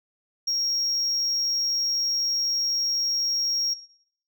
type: tone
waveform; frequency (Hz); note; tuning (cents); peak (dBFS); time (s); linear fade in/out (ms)
sine; 5588; F8; 0; -20; 0.47-3.74; 10
effects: noise-tail reverb RT60 0.6 s tail -17 dB re dry + tanh soft clip ceiling -21 dBFS